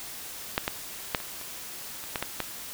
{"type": "clicks", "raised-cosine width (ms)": 0.3, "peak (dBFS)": [-7, -10, -7, -24, -25, -24, -12, -12, -11], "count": 9, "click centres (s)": [0.579, 0.679, 1.148, 1.202, 1.413, 2.039, 2.158, 2.226, 2.403], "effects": ["white hiss -40 dBFS RMS until 2.73 s"]}